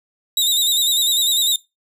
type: tone with vibrato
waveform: sawtooth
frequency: 3741 Hz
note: A#7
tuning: 5 cents sharp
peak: -12 dBFS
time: 0.37-1.56 s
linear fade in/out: 2 ms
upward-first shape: square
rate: 10 Hz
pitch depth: 53 cents each way
effects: noise-tail reverb RT60 0.2 s tail -19 dB re dry